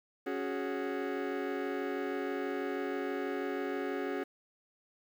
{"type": "chord", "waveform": "sawtooth", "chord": "C# suspended fourth", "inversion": "none", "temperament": "just", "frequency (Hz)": [277.2, 369.6, 415.8], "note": ["C#4", "F#4", "G#4"], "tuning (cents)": [0, -2, 2], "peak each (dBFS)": -33, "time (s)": [0.26, 4.24], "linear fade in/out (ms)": 10, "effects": ["low-pass 2000 Hz 12 dB/octave", "10-bit"]}